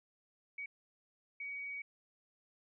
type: tone bursts at uneven times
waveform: sine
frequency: 2257 Hz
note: C#7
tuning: 31 cents sharp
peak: -40 dBFS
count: 2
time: 0.58-0.66 / 1.4-1.82 s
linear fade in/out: 5 ms
effects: none